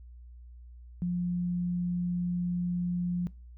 sine tone, 176.7 Hz, F3, 21 cents sharp, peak -27 dBFS, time 1.02-3.27 s, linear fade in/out 0 ms, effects noise-tail reverb RT60 0.3 s tail -22 dB re dry + added 60 Hz sine -46 dBFS peak until 3.57 s

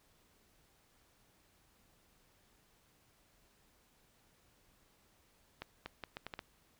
accelerating click train, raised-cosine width 0.3 ms, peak -26 dBFS, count 7, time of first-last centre 5.62-6.392 s, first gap 240 ms, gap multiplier 0.74, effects pink hiss -70 dBFS RMS until 6.79 s

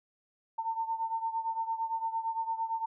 sine beating tone pair, 901 / 909.8 Hz, A5 / A#5, +41 / -42 cents, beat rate 8.8 Hz, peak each -32 / -36 dBFS, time 0.58-2.86 s, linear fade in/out 10 ms, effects none

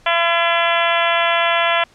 harmonic tone, 338.5 Hz, E4, 46 cents sharp, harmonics 2 / 3 / 4 / 5 / 6 / 7 / 8 / 9 / 10, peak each -19 / -21 / -22 / -23 / -24 / -24 / -25 / -26 / -26 dBFS, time 0.06-1.84 s, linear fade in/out 5 ms, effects pink hiss -51 dBFS RMS until 1.94 s + low-pass 7000 Hz 12 dB/octave

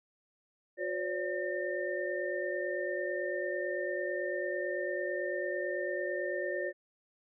sine tone cluster, 360.8 / 523 / 572 / 1811 Hz, F#4 / C5 / D5 / A6, -44 / -1 / -46 / +49 cents, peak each -37 / -39 / -36 / -38 dBFS, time 0.77-6.73 s, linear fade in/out 50 ms, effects none

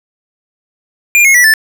square tone with pitch steps, 2403 / 2166 / 1951.8 / 1759.1 Hz, D7 / C#7 / B6 / A6, +39 / -41 / -21 / -1 cents, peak -5 dBFS, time 1.15-1.538 s, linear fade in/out 0 ms, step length 97 ms, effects none

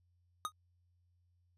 square tone with exponential decay, 1244.5 Hz, D#6, in tune, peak -31 dBFS, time 0.45-0.52 s, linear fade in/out 0 ms, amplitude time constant 15 ms, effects added 88 Hz sine -70 dBFS peak until 1.57 s + resampled to 32000 Hz

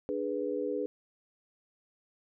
sine chord, G# diminished, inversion second, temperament equal with one note detuned, 294.9 / 415.3 / 493.9 Hz, D4 / G#4 / B4, +7 / 0 / 0 cents, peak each -36 / -34 / -34 dBFS, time 0.09-0.86 s, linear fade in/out 0 ms, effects none

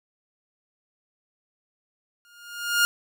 sawtooth tone with exponential growth, 1416 Hz, F6, 23 cents sharp, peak -12 dBFS, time 2.25-2.85 s, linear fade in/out 0 ms, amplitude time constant 130 ms, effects none

